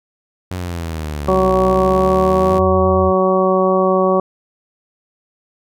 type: linear two-way sweep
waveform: sawtooth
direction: down then up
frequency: 92.5 to 62.6 to 82.5 Hz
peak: -18 dBFS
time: 0.51-2.59 s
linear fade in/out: 0 ms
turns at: 1.58 s
type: harmonic tone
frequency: 187.6 Hz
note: F#3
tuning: 24 cents sharp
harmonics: 1 / 2 / 3 / 4 / 5 / 6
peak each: -19 / -16 / -16 / -22 / -27 / -19 dBFS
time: 1.28-4.2 s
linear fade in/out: 2 ms
type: tone with vibrato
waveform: sine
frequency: 85 Hz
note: F2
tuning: 46 cents flat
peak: -18 dBFS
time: 2.5-3.13 s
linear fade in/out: 50 ms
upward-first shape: triangle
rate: 8.6 Hz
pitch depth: 92 cents each way
effects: none